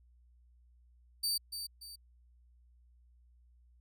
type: tone with echo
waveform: sawtooth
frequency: 4616 Hz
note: D8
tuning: 31 cents flat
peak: -28 dBFS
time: 1.23-1.38 s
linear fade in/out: 10 ms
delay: 290 ms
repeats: 2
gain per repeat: -8 dB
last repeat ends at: 1.96 s
effects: added 60 Hz sine -61 dBFS peak until 3.8 s